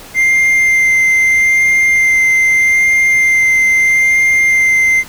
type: tone with vibrato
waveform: triangle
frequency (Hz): 2093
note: C7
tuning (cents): 0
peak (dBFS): -6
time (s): 0.14-5.04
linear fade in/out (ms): 50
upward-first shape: sine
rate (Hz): 0.79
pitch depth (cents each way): 10
effects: pink hiss -34 dBFS RMS until 5.08 s